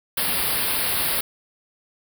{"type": "band-stop noise", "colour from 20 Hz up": "white", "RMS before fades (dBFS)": -23, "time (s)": [0.17, 1.21], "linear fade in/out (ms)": 5, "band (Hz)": [5000, 9000], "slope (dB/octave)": 96, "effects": []}